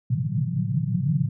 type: band-pass noise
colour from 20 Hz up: white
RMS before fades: -24 dBFS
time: 0.1-1.29 s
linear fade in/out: 5 ms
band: 110 to 180 Hz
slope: 96 dB/octave
effects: none